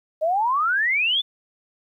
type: exponential sweep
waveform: sine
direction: up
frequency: 606 to 3560 Hz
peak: -18 dBFS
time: 0.21-1.22 s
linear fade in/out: 20 ms
effects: 10-bit